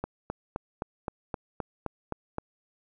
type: click train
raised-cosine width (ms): 1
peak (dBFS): -17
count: 10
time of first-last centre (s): 0.04-2.384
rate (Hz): 3.84
effects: none